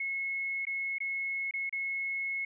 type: tone with dropouts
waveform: sine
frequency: 2180 Hz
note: C#7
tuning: 29 cents flat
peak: -31 dBFS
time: 0-2.45 s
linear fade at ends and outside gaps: 5 ms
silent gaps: 0.653-0.668 / 0.984-1.003 / 1.511-1.537 / 1.695-1.726 s
effects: none